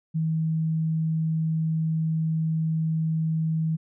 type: tone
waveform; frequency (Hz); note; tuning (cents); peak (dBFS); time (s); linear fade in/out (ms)
sine; 160; D#3; +49; -22; 0.14-3.77; 20
effects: none